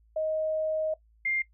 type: tone pair in turn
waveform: sine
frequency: 627 / 2109 Hz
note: D#5 / C7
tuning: +13 / +13 cents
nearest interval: octave + major sixth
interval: 2100 cents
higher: second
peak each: -26 dBFS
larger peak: neither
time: 0.16-0.94 / 1.25-1.42 s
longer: first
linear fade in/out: 5 ms
effects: noise-tail reverb RT60 0.1 s tail -17 dB re dry + added 55 Hz sine -59 dBFS peak until 1.53 s